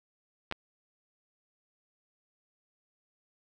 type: clicks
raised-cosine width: 0.3 ms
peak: -18 dBFS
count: 2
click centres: 0.513 / 0.524 s
effects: none